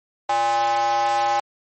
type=tone with high-pass filter; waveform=square; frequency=116.54 Hz; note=A#2; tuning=in tune; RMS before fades=-20 dBFS; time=0.29-1.4 s; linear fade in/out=5 ms; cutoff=780 Hz; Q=6.4; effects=low-pass 8000 Hz 12 dB/octave + MP3 32 kbps